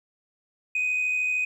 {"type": "tone with amplitude modulation", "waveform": "sine", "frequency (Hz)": 2500, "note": "D#7", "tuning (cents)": 8, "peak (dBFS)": -19, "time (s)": [0.75, 1.45], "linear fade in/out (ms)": 5, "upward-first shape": "sine", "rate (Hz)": 73.2, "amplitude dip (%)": 45, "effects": ["tanh soft clip ceiling -20 dBFS", "10-bit"]}